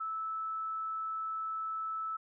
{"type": "tone", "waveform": "sine", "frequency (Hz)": 1310, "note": "E6", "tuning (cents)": -11, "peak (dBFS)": -34, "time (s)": [0, 2.17], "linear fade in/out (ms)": 10, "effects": []}